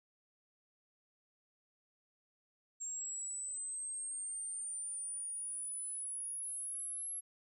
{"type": "linear sweep", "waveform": "sine", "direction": "up", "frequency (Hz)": [7459, 11175], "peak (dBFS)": -39, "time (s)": [2.8, 7.21], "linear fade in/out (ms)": 20, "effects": []}